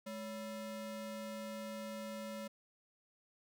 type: ring-modulated tone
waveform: square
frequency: 386.8 Hz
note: G4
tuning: 23 cents flat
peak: -40 dBFS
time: 0.06-2.48 s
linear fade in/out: 10 ms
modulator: 175 Hz
effects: none